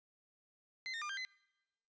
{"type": "tone with pitch steps", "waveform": "30% pulse", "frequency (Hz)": [2058, 1830, 1204, 1585, 2035], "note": ["C7", "A#6", "D6", "G6", "C7"], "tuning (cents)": [-29, -32, 43, 19, -49], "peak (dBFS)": -37, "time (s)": [0.86, 1.25], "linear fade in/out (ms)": 0, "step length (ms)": 78, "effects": ["noise-tail reverb RT60 1.0 s tail -25 dB re dry", "resampled to 16000 Hz"]}